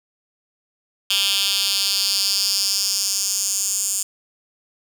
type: tone with high-pass filter sweep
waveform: 10% pulse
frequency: 197.7 Hz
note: G3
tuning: 15 cents sharp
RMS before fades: -21 dBFS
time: 1.1-4.03 s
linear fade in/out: 5 ms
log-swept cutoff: 3400 to 7400 Hz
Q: 3.3
effects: none